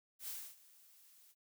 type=noise with ADSR envelope; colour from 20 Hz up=blue; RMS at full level=-43 dBFS; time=0.19-1.35 s; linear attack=91 ms; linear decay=270 ms; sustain=-21 dB; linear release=46 ms; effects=none